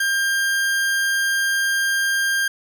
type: tone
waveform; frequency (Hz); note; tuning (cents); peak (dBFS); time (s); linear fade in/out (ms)
40% pulse; 1598; G6; +33; -17; 0-2.48; 5
effects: none